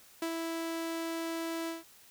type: tone with ADSR envelope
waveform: sawtooth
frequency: 329.6 Hz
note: E4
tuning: in tune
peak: -27 dBFS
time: 0.22-1.84 s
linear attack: 3 ms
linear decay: 76 ms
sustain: -3 dB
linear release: 160 ms
effects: white hiss -58 dBFS RMS until 2.1 s